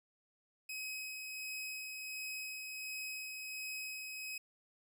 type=tone with tremolo; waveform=sawtooth; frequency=2539 Hz; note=D#7; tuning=34 cents sharp; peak=-37 dBFS; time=0.69-4.38 s; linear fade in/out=5 ms; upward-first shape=sine; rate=1.4 Hz; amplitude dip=30%; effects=none